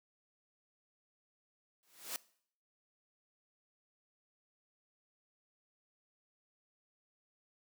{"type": "noise with exponential growth", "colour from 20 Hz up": "white", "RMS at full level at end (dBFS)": -37, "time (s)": [1.83, 2.16], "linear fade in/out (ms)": 0, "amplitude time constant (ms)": 70, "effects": ["noise-tail reverb RT60 0.6 s tail -21 dB re dry", "high-pass 200 Hz 12 dB/octave"]}